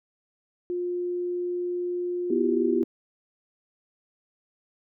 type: tone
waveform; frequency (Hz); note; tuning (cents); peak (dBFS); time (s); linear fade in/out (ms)
sine; 354.5; F4; +26; -26; 0.7-2.83; 0
type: chord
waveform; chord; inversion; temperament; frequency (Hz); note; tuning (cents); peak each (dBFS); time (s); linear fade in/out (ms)
sine; E minor; second; equal with one note detuned; 245.4 / 329.6 / 392; B3 / E4 / G4; -11 / 0 / 0; -27 / -26 / -26; 2.3-2.84; 5
effects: none